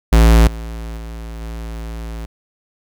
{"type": "tone with level steps", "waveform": "square", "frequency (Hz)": 56.1, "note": "A1", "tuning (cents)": 34, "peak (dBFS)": [-7, -26, -28, -26], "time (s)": [0.12, 2.26], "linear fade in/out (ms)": 10, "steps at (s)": [0.47, 0.97, 1.41], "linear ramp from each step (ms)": 5, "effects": []}